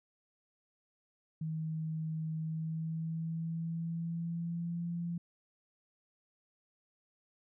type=tone with pitch glide; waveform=sine; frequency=158.7 to 171.08 Hz; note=D#3 to F3; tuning=+35 to -35 cents; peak=-34 dBFS; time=1.41-5.18 s; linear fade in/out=5 ms; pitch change=+130 cents; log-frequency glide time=2.36-4.85 s; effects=none